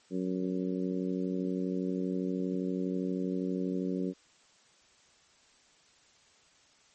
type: harmonic tone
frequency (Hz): 92.5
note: F#2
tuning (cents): 0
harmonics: 2 / 3 / 4 / 5 / 6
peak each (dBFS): -33 / -34 / -37 / -40 / -46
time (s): 0.1-4.14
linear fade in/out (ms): 50
effects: white hiss -63 dBFS RMS until 6.94 s + MP3 32 kbps